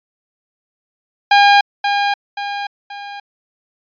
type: tone with echo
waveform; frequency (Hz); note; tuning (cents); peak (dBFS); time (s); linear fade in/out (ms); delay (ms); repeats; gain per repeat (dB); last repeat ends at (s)
sawtooth; 810; G#5; -43; -3; 1.31-1.61; 5; 530; 3; -7; 3.2
effects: resampled to 11025 Hz